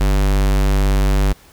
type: tone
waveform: square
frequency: 49 Hz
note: G1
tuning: in tune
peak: -13 dBFS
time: 0-1.33 s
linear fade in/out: 10 ms
effects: pink hiss -47 dBFS RMS until 1.52 s